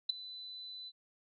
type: tone with ADSR envelope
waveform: sine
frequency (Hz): 4002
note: B7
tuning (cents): +22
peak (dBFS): -24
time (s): 0.09-0.92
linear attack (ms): 8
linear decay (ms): 8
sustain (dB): -20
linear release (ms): 44
effects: none